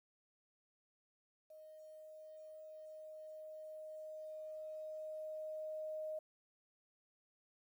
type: tone with level ramp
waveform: sine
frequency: 622 Hz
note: D#5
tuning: 1 cent flat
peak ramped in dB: -54 to -40 dBFS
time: 1.5-6.19 s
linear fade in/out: 5 ms
effects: 12-bit